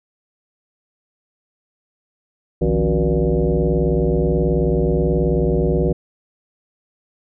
sine tone with frequency modulation, 152.7 Hz, D#3, 32 cents flat, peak -14 dBFS, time 2.61-5.93 s, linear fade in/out 10 ms, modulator 108 Hz, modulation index 3.5, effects none

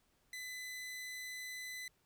sawtooth tone, 2008 Hz, B6, 28 cents sharp, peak -40 dBFS, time 0.33-1.88 s, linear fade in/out 2 ms, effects pink hiss -75 dBFS RMS until 2.05 s

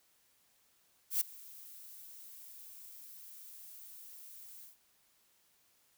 violet noise with ADSR envelope, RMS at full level -29 dBFS, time 1.1-4.77 s, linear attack 110 ms, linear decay 6 ms, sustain -23 dB, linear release 140 ms, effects white hiss -71 dBFS RMS until 5.97 s

